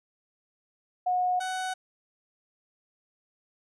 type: tone pair in turn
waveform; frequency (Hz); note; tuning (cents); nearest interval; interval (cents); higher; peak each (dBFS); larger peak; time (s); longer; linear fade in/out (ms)
sine / 30% pulse; 727 / 746.1; F#5 / F#5; -31 / +14; unison; 45; second; -23 / -27; first; 1.06-1.4 / 1.4-1.74; neither; 10
effects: resampled to 24000 Hz